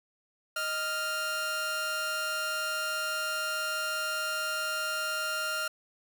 sawtooth tone pair together, 623.6 / 1396.9 Hz, D#5 / F6, +4 / 0 cents, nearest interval octave + major second, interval 1396 cents, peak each -34 / -27 dBFS, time 0.56-5.68 s, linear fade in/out 5 ms, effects none

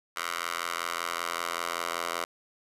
10% pulse tone with high-pass filter sweep, 85.2 Hz, F2, 42 cents flat, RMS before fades -33 dBFS, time 0.16-2.25 s, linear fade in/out 10 ms, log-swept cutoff 1300 to 850 Hz, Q 1.5, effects resampled to 32000 Hz

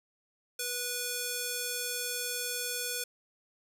square tone with band-pass filter, 490 Hz, B4, 14 cents flat, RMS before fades -35 dBFS, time 0.59-3.04 s, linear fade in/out 5 ms, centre 9800 Hz, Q 0.65, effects none

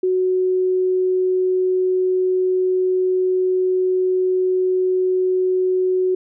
sine tone, 370 Hz, F#4, in tune, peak -15 dBFS, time 0.03-6.15 s, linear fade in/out 5 ms, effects none

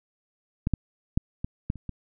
clicks, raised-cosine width 5 ms, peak -12 / -11 / -9 / -17 / -13 / -29 / -21 dBFS, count 7, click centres 0.671 / 0.737 / 1.175 / 1.445 / 1.701 / 1.757 / 1.893 s, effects none

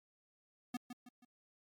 square tone with echo, 246 Hz, B3, 7 cents flat, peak -37 dBFS, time 0.74-0.77 s, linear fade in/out 5 ms, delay 160 ms, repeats 3, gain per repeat -8 dB, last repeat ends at 1.25 s, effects MP3 96 kbps

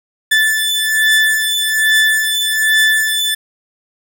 30% pulse beating tone pair, 1751 / 1752.2 Hz, A6 / A6, -9 / -8 cents, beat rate 1.2 Hz, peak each -12 dBFS, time 0.31-3.35 s, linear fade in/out 10 ms, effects none

